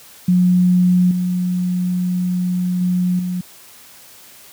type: tone with level steps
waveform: sine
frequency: 180.3 Hz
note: F#3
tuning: 45 cents flat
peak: -10 / -16 / -14 / -19 dBFS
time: 0.28-3.41 s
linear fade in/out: 5 ms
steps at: 1.11 / 2.81 / 3.19 s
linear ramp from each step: 2 ms
effects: white hiss -43 dBFS RMS until 4.52 s + high-pass 60 Hz 12 dB/octave